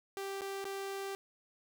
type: tone with dropouts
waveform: sawtooth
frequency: 392 Hz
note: G4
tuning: in tune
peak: -34 dBFS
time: 0.17-1.15 s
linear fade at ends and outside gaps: 0 ms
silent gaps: 0.41-0.418 / 0.643-0.653 s
effects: none